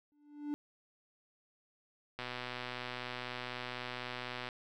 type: tone with exponential growth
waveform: triangle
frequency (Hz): 293.7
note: D4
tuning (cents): 0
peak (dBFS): -30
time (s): 0.12-0.54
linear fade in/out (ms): 0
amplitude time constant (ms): 90
type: click train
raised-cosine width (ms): 0.3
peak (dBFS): -24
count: 286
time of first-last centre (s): 2.19-4.488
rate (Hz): 124
effects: none